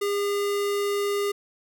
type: tone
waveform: square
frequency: 405.4 Hz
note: G#4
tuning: 42 cents flat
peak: -24 dBFS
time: 0.01-1.32 s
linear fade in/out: 10 ms
effects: none